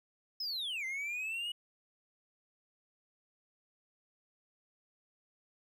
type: linear two-way sweep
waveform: triangle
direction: down then up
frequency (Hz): 5250 to 2052 to 2934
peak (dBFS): -34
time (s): 0.4-1.52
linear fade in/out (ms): 5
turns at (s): 0.85
effects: none